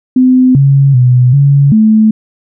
sine tone with pitch steps, 255.5 / 138.3 / 124.9 / 140.7 / 217.6 Hz, C4 / C#3 / B2 / C#3 / A3, -41 / -4 / +20 / +26 / -19 cents, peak -3 dBFS, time 0.16-2.11 s, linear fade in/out 5 ms, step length 390 ms, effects none

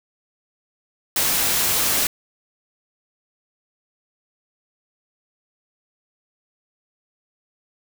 white noise, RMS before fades -20 dBFS, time 1.16-2.07 s, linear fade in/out 2 ms, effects none

